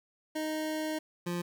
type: tone pair in turn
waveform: 25% pulse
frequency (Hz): 311.1 / 174.6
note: D#4 / F3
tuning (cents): 0 / 0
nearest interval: minor seventh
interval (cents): 1000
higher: first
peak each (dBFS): -28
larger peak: neither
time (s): 0.35-0.99 / 1.26-1.42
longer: first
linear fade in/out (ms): 10
effects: 10-bit